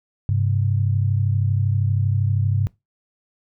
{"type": "tone pair together", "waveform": "sine", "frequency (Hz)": [100, 132.68], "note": ["G2", "C3"], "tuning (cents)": [35, 25], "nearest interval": "perfect fourth", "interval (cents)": 490, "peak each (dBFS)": [-18, -22], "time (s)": [0.29, 2.67], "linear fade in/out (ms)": 0, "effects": ["noise-tail reverb RT60 0.2 s tail -21 dB re dry"]}